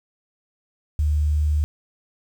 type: tone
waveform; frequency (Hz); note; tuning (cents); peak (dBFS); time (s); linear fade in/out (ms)
sine; 75.1; D2; +39; -17; 0.99-1.64; 0
effects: 8-bit

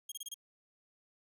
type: tone bursts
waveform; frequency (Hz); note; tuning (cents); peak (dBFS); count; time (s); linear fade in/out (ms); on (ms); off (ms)
15% pulse; 3250; G#7; -38; -33; 5; 0.09-0.343; 5; 29; 27
effects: none

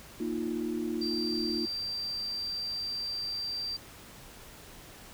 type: chord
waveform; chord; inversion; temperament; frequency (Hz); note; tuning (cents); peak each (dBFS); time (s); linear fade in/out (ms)
sine; Bb suspended fourth; none; equal; 233.1 / 311.1 / 349.2; Bb3 / Eb4 / F4; 0 / 0 / 0; -34; 0.2-1.66; 5
type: tone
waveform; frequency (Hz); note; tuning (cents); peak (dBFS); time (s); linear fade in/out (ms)
sine; 4699; D8; 0; -32; 1.01-3.77; 10
effects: tanh soft clip ceiling -20 dBFS + pink hiss -50 dBFS RMS until 5.13 s

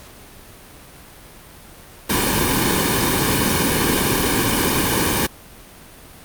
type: noise with comb filter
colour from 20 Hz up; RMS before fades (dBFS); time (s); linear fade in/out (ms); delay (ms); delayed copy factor
pink; -18; 2.09-5.27; 10; 1.5; -0.7
effects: pink hiss -42 dBFS RMS until 6.24 s + Opus 48 kbps

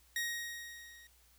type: tone with level ramp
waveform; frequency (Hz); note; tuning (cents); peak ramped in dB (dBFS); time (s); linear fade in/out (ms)
sawtooth; 1880; A#6; +14; -29 to -52; 0.16-1.07; 2
effects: added 60 Hz sine -67 dBFS peak until 1.38 s + white hiss -67 dBFS RMS until 1.38 s

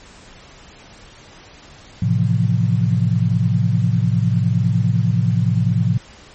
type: chord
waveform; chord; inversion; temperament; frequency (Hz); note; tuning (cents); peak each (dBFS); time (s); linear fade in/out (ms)
sine; F major seventh; first; equal; 110 / 130.81 / 164.81 / 174.61; A2 / C3 / E3 / F3; 0 / 0 / 0 / 0; -17 / -19 / -23 / -20; 2.02-5.98; 5
effects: pink hiss -43 dBFS RMS until 6.34 s + MP3 32 kbps

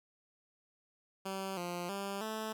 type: tone with pitch steps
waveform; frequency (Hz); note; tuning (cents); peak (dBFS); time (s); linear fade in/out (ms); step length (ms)
10% pulse; 192.6 / 175.5 / 198 / 218.6; G3 / F3 / G3 / A3; -30 / +9 / +18 / -11; -29; 1.25-2.53; 10; 320
effects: none

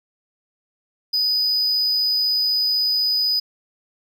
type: tone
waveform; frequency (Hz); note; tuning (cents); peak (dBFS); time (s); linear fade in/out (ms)
triangle; 4978; D#8; 0; -16; 1.13-3.4; 10
effects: none

